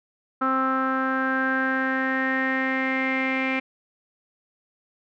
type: tone with low-pass filter sweep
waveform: sawtooth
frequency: 263.2 Hz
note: C4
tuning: 10 cents sharp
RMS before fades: -24 dBFS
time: 0.41-3.6 s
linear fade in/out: 10 ms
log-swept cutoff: 1300 to 2300 Hz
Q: 8.2
effects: none